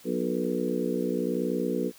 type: harmonic tone with a mistuned harmonic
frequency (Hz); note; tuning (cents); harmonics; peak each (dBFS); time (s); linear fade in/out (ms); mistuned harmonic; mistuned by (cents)
60.9; B1; -24; 3 / 4 / 5 / 6 / 7 / 8; -33 / -31 / -33 / -33 / -33 / -33; 0.04-1.92; 50; 7; +49
effects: white hiss -53 dBFS RMS until 1.98 s